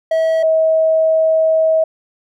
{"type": "tone pair in turn", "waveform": ["triangle", "sine"], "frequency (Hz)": [646, 640.1], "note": ["E5", "D#5"], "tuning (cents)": [-35, 49], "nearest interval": "unison", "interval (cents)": 16, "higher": "first", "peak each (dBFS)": -10, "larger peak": "neither", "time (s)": [[0.11, 0.43], [0.43, 1.84]], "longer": "second", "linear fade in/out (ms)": 5, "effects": []}